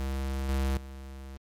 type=tone with level steps; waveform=square; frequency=67.1 Hz; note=C2; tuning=44 cents sharp; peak=-30 / -26 / -41 dBFS; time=0-1.37 s; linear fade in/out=0 ms; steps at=0.49 / 0.77 s; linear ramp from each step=2 ms; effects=MP3 96 kbps